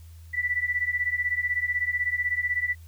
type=beating tone pair; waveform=sine; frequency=1958 / 1974 Hz; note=B6 / B6; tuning=-15 / -1 cents; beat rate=16 Hz; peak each=-28 / -26 dBFS; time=0.33-2.75 s; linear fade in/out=20 ms; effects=added 82 Hz sine -43 dBFS peak until 2.87 s + white hiss -60 dBFS RMS until 2.87 s